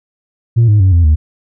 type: tone with pitch steps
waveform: sine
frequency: 116.4 / 104.91 / 94.55 / 85.21 / 76.8 Hz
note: A#2 / G#2 / F#2 / F2 / D#2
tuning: -2 / +18 / +38 / -42 / -22 cents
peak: -3 dBFS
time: 0.56-1.16 s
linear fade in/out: 20 ms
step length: 120 ms
effects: tanh soft clip ceiling -4 dBFS